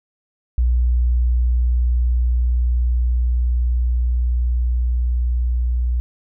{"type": "tone with level ramp", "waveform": "sine", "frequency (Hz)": 60.6, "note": "B1", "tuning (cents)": -32, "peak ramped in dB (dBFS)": [-13, -16], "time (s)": [0.58, 6], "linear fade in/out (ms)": 0, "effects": []}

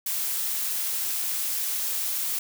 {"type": "noise", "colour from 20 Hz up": "blue", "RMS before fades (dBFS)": -28, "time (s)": [0.06, 2.39], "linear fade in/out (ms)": 5, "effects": []}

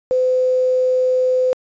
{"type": "tone with quantisation", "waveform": "sine", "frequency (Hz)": 510, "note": "C5", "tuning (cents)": -44, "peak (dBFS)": -13, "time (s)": [0.11, 1.53], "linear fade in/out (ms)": 0, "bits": 7, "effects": ["resampled to 16000 Hz"]}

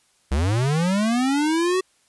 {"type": "linear sweep", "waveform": "square", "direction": "up", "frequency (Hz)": [61.74, 380], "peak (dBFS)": -19, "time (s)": [0.31, 1.81], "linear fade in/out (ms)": 10, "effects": ["white hiss -62 dBFS RMS until 2.08 s", "resampled to 24000 Hz"]}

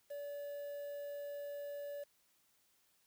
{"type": "tone with quantisation", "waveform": "triangle", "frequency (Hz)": 575, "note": "D5", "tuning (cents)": -37, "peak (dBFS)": -40, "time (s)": [0.1, 2.04], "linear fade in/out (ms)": 10, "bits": 10, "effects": ["white hiss -74 dBFS RMS until 3.06 s"]}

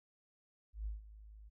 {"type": "tone with ADSR envelope", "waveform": "sine", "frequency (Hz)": 52.8, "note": "G#1", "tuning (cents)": 29, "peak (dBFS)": -36, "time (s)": [0.73, 1.5], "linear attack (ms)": 130, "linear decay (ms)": 150, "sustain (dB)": -16, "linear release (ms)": 23, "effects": []}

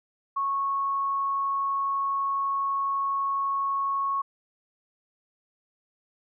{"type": "tone", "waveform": "sine", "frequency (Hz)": 1102, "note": "C#6", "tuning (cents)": -11, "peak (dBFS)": -24, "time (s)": [0.36, 4.22], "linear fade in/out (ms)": 10, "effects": []}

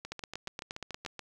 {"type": "two click trains", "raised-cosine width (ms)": 0.2, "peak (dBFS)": [-20, -23], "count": [9, 9], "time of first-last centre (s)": [[0.12, 1.062], [0.05, 1.193]], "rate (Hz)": [8.49, 7], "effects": ["10-bit"]}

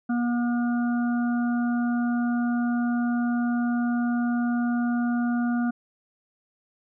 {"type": "harmonic tone", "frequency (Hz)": 240, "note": "B3", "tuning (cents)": -49, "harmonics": [1, 3, 5, 6], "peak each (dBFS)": [-22, -35, -41, -36], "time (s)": [0.09, 5.71], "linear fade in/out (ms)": 10, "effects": []}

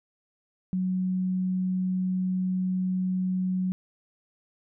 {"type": "tone", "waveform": "sine", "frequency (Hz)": 185, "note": "F#3", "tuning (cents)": 0, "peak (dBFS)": -24, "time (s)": [0.73, 3.72], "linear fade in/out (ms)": 0, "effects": []}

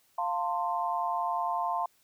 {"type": "chord", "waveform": "sine", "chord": "F major", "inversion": "none", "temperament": "equal with one note detuned", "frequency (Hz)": [698.5, 895.4, 1046.5], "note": ["F5", "A5", "C6"], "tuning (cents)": [0, 30, 0], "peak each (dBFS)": -32, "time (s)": [0.18, 1.86], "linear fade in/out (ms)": 5, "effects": ["white hiss -67 dBFS RMS until 2.03 s"]}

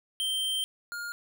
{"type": "tone pair in turn", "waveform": "square", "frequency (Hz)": [3136, 1416.4], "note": ["G7", "F6"], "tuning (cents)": [0, 24], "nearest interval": "octave + major second", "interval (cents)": 1376, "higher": "first", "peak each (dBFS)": [-28, -35], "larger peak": "first", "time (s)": [[0.2, 0.64], [0.92, 1.12]], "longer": "first", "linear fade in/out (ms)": 0, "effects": []}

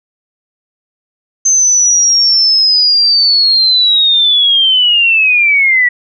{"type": "linear sweep", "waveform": "sine", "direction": "down", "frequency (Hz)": [6272, 1929], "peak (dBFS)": -6, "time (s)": [1.45, 5.89], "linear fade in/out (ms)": 10, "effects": []}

